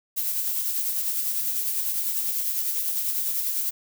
violet noise with tremolo, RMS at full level -25 dBFS, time 0.16-3.71 s, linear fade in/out 20 ms, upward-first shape sine, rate 10 Hz, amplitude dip 35%, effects none

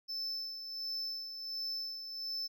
triangle tone with tremolo, 5274 Hz, E8, in tune, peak -34 dBFS, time 0.08-2.48 s, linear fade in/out 20 ms, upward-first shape sine, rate 1.4 Hz, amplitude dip 55%, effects none

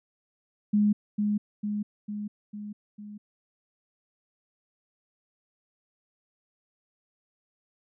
sine tone with echo, 208.1 Hz, G#3, 4 cents sharp, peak -19 dBFS, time 0.73-0.93 s, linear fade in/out 10 ms, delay 450 ms, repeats 5, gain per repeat -4 dB, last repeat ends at 3.18 s, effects none

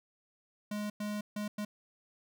square tone bursts at uneven times, 208.7 Hz, G#3, 9 cents sharp, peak -35 dBFS, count 4, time 0.71-0.9 / 1-1.21 / 1.36-1.48 / 1.58-1.65 s, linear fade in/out 5 ms, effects none

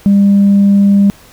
sine tone, 199.9 Hz, G3, 34 cents sharp, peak -3 dBFS, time 0.06-1.1 s, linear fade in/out 0 ms, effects tanh soft clip ceiling -2 dBFS + pink hiss -41 dBFS RMS until 1.32 s

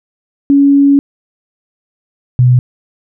sine tone pair in turn, 280.6 / 124.99 Hz, C#4 / B2, +21 / +21 cents, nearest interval octave + major second, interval 1400 cents, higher first, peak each -4 dBFS, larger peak neither, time 0.5-0.99 / 2.39-2.59 s, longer first, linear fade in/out 0 ms, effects none

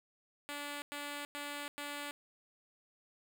5% pulse tone bursts, 289.4 Hz, D4, 25 cents flat, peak -29 dBFS, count 4, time 0.49-2.11 s, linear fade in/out 0 ms, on 330 ms, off 100 ms, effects none

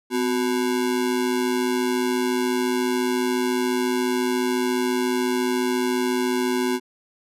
square ring-modulated tone, 311.1 Hz, D#4, in tune, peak -18 dBFS, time 0.1-6.8 s, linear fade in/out 50 ms, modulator 57.1 Hz, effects resampled to 32000 Hz

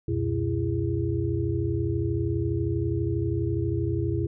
sine tone cluster, 70.7 / 90.4 / 122.8 / 335.4 / 409.6 Hz, C#2 / F#2 / B2 / E4 / G#4, +35 / -40 / -9 / +30 / -24 cents, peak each -35 / -29 / -28 / -29 / -33 dBFS, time 0.08-4.27 s, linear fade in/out 5 ms, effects none

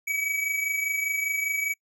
square tone pair together, 2275 / 2300 Hz, C#7 / D7, +44 / -37 cents, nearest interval unison, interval 19 cents, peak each -27 / -33 dBFS, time 0.07-1.74 s, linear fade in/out 10 ms, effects noise-tail reverb RT60 0.1 s tail -26 dB re dry

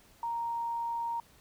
sine tone, 932.3 Hz, A#5, in tune, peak -31 dBFS, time 0.23-1.2 s, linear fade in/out 2 ms, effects pink hiss -61 dBFS RMS until 1.4 s

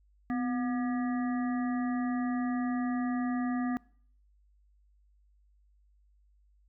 harmonic tone with a mistuned harmonic, 240.9 Hz, B3, 43 cents flat, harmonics 1 / 3 / 5 / 7 / 8, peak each -29 / -39 / -43 / -46 / -47 dBFS, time 0.3-3.77 s, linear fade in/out 0 ms, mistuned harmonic 1, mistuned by +71 cents, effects noise-tail reverb RT60 0.6 s tail -24 dB re dry + added 50 Hz sine -62 dBFS peak until 6.68 s

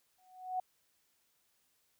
sine tone with exponential growth, 740 Hz, F#5, in tune, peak -30 dBFS, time 0.18-0.6 s, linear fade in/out 5 ms, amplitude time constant 90 ms, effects white hiss -75 dBFS RMS until 1.99 s

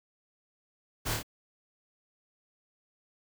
pink noise with echo, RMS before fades -33 dBFS, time 1.05-1.15 s, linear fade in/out 20 ms, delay 27 ms, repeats 3, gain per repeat -2 dB, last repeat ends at 1.231 s, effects none

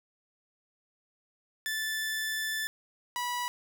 sawtooth tone pair in turn, 1754 / 977.3 Hz, A6 / B5, -6 / -18 cents, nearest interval minor seventh, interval 1012 cents, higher first, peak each -27 dBFS, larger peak neither, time 1.66-2.67 / 3.16-3.48 s, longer first, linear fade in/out 0 ms, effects none

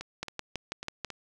two click trains, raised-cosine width 0.2 ms, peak -16 / -21 dBFS, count 6 / 5, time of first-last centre 0.23-1.047 / 0.01-1.103 s, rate 6.12 / 3.66 Hz, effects none

